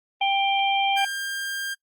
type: harmonic tone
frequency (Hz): 789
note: G5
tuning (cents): +11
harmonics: 1 / 3 / 4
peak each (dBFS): -21 / -26 / -26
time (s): 0.21-1.05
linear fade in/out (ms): 5
type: tone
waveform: sawtooth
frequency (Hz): 1600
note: G6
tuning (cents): +35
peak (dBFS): -24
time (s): 0.96-1.75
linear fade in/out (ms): 20
effects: noise-tail reverb RT60 0.1 s tail -23 dB re dry + Opus 24 kbps